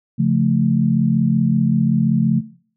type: chord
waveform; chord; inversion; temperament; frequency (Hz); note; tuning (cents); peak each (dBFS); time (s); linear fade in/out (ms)
sine; Db augmented; none; equal with one note detuned; 139.07 / 174.61 / 220; Db3 / F3 / A3; +6 / 0 / 0; -18; 0.18-2.41; 20
effects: noise-tail reverb RT60 0.5 s tail -18 dB re dry